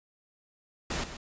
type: noise with echo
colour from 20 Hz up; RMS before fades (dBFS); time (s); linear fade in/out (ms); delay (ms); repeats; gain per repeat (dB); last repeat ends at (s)
pink; -32; 0.9-1.04; 5; 130; 1; -10; 1.17
effects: resampled to 16000 Hz